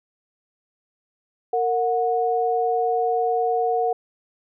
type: tone pair together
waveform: sine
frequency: 460.5 / 731 Hz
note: A#4 / F#5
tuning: -21 / -21 cents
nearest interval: minor sixth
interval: 800 cents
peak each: -22 / -21 dBFS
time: 1.53-3.93 s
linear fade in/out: 5 ms
effects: none